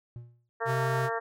triangle tone with exponential decay, 119.2 Hz, A#2, 39 cents sharp, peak -34 dBFS, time 0.16-0.49 s, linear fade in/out 0 ms, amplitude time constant 71 ms
harmonic tone, 228.6 Hz, A#3, 34 cents flat, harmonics 2 / 3 / 4 / 5 / 6 / 7 / 8, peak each -33 / -35 / -36 / -37 / -38 / -38 / -39 dBFS, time 0.6-1.2 s, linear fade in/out 20 ms
square tone, 129.6 Hz, C3, 16 cents flat, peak -29 dBFS, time 0.65-1.1 s, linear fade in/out 50 ms
effects none

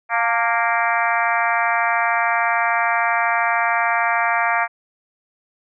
harmonic tone with a mistuned harmonic, 233.1 Hz, A#3, in tune, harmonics 3 / 4 / 5 / 6 / 7 / 8 / 9 / 10, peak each -22 / -23 / -24 / -25 / -25 / -26 / -27 / -27 dBFS, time 0.09-4.68 s, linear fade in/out 50 ms, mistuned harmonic 4, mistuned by -39 cents, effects none

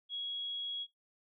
sine tone, 3322 Hz, G#7, in tune, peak -36 dBFS, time 0.09-0.87 s, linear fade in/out 50 ms, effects noise-tail reverb RT60 0.2 s tail -23 dB re dry

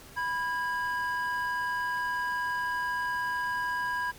triangle tone pair together, 987.8 / 1634.3 Hz, B5 / G#6, 0 / -28 cents, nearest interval major sixth, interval 872 cents, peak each -29 / -29 dBFS, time 0.16-4.12 s, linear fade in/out 20 ms, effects pink hiss -50 dBFS RMS until 4.18 s + MP3 96 kbps

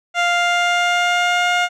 15% pulse tone with pitch glide, 698.5 to 710.7 Hz, F5 to F5, 0 to +30 cents, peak -8 dBFS, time 0.14-1.69 s, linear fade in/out 50 ms, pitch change +30 cents, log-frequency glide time 0.27-1.5 s, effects low-pass 5000 Hz 12 dB/octave

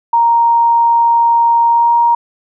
sine tone with pitch glide, 933 to 940 Hz, A#5 to A#5, +1 to +14 cents, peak -7 dBFS, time 0.13-2.15 s, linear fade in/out 5 ms, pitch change +13 cents, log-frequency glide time 1.68-1.93 s, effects none

